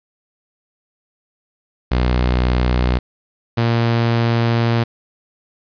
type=tone pair in turn; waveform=sawtooth; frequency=61.74 / 116.55 Hz; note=B1 / A#2; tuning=0 / 0 cents; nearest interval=major seventh; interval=1100 cents; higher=second; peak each=-10 dBFS; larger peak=neither; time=1.91-2.99 / 3.57-4.84 s; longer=second; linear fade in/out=10 ms; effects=resampled to 11025 Hz + 7-bit